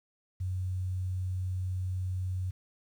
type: tone with quantisation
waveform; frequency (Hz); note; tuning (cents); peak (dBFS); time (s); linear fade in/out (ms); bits
sine; 92.4; F#2; -2; -30; 0.4-2.51; 10; 10
effects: none